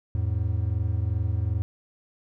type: tone pair together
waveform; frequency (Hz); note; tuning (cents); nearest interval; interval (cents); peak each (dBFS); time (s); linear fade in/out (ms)
triangle; 83.8 / 106.41; E2 / G#2; +29 / +43; major third; 414; -24; 0.15-1.62; 0
effects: none